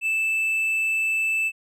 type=tone; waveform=triangle; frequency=2637 Hz; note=E7; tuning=in tune; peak=-19 dBFS; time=0.01-1.52 s; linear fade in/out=50 ms; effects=none